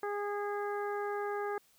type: harmonic tone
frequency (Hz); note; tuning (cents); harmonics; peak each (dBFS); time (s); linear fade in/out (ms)
410; G#4; -22; 1 / 2 / 3 / 4 / 5; -35 / -39 / -42 / -44 / -52; 0.03-1.58; 2
effects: white hiss -67 dBFS RMS until 1.78 s